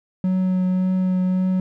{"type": "tone with vibrato", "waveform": "triangle", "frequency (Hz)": 185, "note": "F#3", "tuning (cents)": 0, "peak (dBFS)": -15, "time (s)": [0.24, 1.6], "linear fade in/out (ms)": 2, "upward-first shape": "triangle", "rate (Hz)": 1.8, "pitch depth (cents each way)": 13, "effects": []}